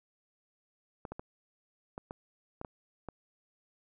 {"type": "clicks", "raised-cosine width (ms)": 1, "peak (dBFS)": -26, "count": 8, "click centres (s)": [1.052, 1.12, 1.195, 1.979, 2.109, 2.614, 2.648, 3.087], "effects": []}